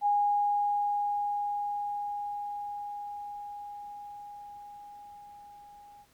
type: tone with level ramp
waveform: sine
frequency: 821 Hz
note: G#5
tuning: 20 cents flat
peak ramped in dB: -22 to -50 dBFS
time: 0.01-6.06 s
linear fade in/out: 50 ms
effects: pink hiss -65 dBFS RMS until 6.13 s